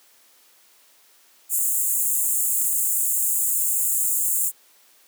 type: high-pass noise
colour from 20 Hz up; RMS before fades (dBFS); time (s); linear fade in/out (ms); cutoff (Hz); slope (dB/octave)
pink; -22; 1.49-4.52; 50; 7000; 96
effects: white hiss -56 dBFS RMS until 5.07 s + high-pass 300 Hz 12 dB/octave